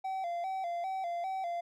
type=tone with vibrato; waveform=triangle; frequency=726 Hz; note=F#5; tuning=33 cents flat; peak=-31 dBFS; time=0.04-1.61 s; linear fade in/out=10 ms; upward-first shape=square; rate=2.5 Hz; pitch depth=89 cents each way; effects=none